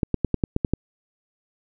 clicks, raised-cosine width 3 ms, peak -7 dBFS, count 8, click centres 0.032 / 0.143 / 0.247 / 0.343 / 0.438 / 0.564 / 0.648 / 0.736 s, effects none

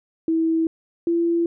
sine tone pair in turn, 325.2 / 338.4 Hz, E4 / E4, -23 / +45 cents, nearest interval minor second, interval 68 cents, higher second, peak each -17 dBFS, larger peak neither, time 0.28-0.67 / 1.07-1.46 s, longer neither, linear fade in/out 2 ms, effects none

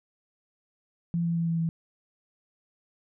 sine tone with pitch steps, 170 / 168.63 / 167.27 / 165.93 / 164.59 Hz, F3 / E3 / E3 / E3 / E3, -46 / +40 / +26 / +12 / -2 cents, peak -24 dBFS, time 1.14-1.69 s, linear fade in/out 0 ms, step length 110 ms, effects none

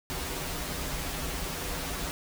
pink noise with comb filter, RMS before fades -34 dBFS, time 0.1-2.11 s, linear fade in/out 0 ms, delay 9.2 ms, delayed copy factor -1, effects none

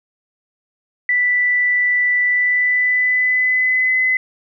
sine tone with pitch glide, 1975.5 to 2025 Hz, B6 to B6, 0 to +43 cents, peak -13 dBFS, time 1.09-4.17 s, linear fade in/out 2 ms, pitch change +43 cents, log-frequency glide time 2.24-3.97 s, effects none

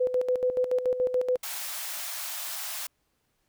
sine tone with tremolo, 503 Hz, B4, 32 cents sharp, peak -21 dBFS, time 0-1.37 s, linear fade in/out 10 ms, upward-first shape square, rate 7 Hz, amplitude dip 65%
white high-pass noise, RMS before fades -35 dBFS, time 1.43-2.87 s, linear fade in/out 5 ms, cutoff 590 Hz, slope 96 dB/octave
effects pink hiss -74 dBFS RMS until 3.48 s

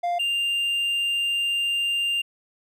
triangle tone pair in turn, 698.5 / 2794 Hz, F5 / F7, 0 / 0 cents, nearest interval 2 octaves, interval 2400 cents, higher second, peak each -20 dBFS, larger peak neither, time 0.03-0.19 / 0.19-2.22 s, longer second, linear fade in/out 10 ms, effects none

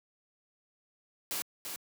white noise with echo, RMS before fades -35 dBFS, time 1.31-1.42 s, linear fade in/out 0 ms, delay 340 ms, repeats 1, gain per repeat -5 dB, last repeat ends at 1.76 s, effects high-pass 150 Hz 12 dB/octave

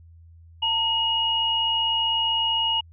sine tone pair together, 907.8 / 2882 Hz, A#5 / F#7, -46 / -46 cents, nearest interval octave + minor sixth, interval 2000 cents, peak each -27 / -21 dBFS, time 0.62-2.81 s, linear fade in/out 10 ms, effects added 83 Hz sine -46 dBFS peak until 2.92 s

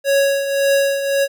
square tone with tremolo, 554.4 Hz, C#5, in tune, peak -12 dBFS, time 0.04-1.28 s, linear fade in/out 50 ms, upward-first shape triangle, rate 1.8 Hz, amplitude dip 65%, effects none

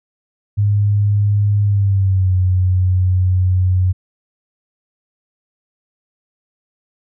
sine tone with pitch glide, 102.7 to 92.03 Hz, G#2 to F#2, -19 to -9 cents, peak -11 dBFS, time 0.57-3.93 s, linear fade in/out 20 ms, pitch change -190 cents, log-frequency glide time 1.63-2.35 s, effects none

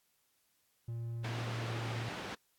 triangle tone with pitch glide, 116.54 to 115.6 Hz, A#2 to A#2, 0 to -14 cents, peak -35 dBFS, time 0.88-2.09 s, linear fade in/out 5 ms, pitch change -14 cents, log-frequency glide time 1.5-1.72 s
pink band-pass noise, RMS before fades -43 dBFS, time 1.24-2.35 s, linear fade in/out 5 ms, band 170 to 3600 Hz, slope 12 dB/octave
effects white hiss -75 dBFS RMS until 2.58 s + AAC 64 kbps

